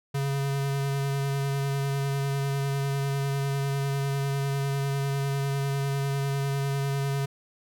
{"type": "tone with vibrato", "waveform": "square", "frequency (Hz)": 138.59, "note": "C#3", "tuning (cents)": 0, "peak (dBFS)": -26, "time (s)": [0.14, 7.26], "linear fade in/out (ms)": 10, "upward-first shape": "sine", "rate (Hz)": 10, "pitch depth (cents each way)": 15, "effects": []}